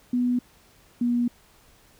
sine tone pair in turn, 246.2 / 240.7 Hz, B3 / B3, -5 / -44 cents, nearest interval unison, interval 39 cents, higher first, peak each -20 dBFS, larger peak neither, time 0.13-0.39 / 1.01-1.28 s, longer second, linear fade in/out 5 ms, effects pink hiss -57 dBFS RMS until 1.99 s

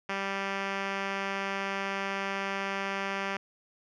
5% pulse tone with low-pass filter, 196 Hz, G3, in tune, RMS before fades -33 dBFS, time 0.09-3.37 s, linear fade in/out 5 ms, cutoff 3400 Hz, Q 1.2, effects none

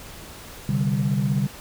sine chord, C suspended second, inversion none, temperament equal, 130.81 / 146.83 / 196 Hz, C3 / D3 / G3, 0 / 0 / 0 cents, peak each -23 dBFS, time 0.69-1.47 s, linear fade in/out 2 ms, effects tanh soft clip ceiling -13 dBFS + pink hiss -41 dBFS RMS until 1.6 s

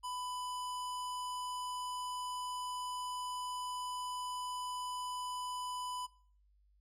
square tone with low-pass filter, 997 Hz, B5, 16 cents sharp, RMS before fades -41 dBFS, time 0.03-6.07 s, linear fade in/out 20 ms, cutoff 11000 Hz, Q 1.3, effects noise-tail reverb RT60 0.5 s tail -21 dB re dry + added 50 Hz sine -66 dBFS peak until 6.8 s

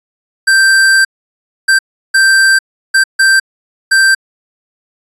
square tone bursts at uneven times, 1568 Hz, G6, in tune, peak -6 dBFS, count 6, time 0.47-1.05 / 1.68-1.79 / 2.14-2.59 / 2.94-3.04 / 3.19-3.4 / 3.91-4.15 s, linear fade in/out 10 ms, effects resampled to 24000 Hz

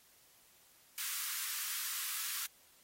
white high-pass noise, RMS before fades -39 dBFS, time 0.98-2.46 s, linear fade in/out 0 ms, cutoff 1100 Hz, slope 48 dB/octave, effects white hiss -65 dBFS RMS until 2.83 s + AAC 48 kbps

